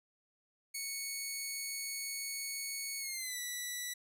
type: tone with pitch glide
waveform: 10% pulse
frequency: 2217 to 1963.7 Hz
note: C#7 to B6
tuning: 0 to -10 cents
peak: -29 dBFS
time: 0.74-3.94 s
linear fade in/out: 10 ms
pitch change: -210 cents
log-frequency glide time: 2.99-3.38 s
effects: none